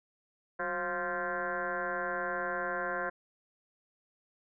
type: tone with frequency modulation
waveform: sine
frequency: 1046.5 Hz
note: C6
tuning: in tune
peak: -31 dBFS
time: 0.59-3.1 s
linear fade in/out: 10 ms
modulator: 171 Hz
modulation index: 4
effects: none